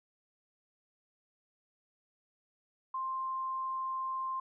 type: tone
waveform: sine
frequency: 1051 Hz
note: C6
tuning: 7 cents sharp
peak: -33 dBFS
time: 2.94-4.4 s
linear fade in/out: 5 ms
effects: none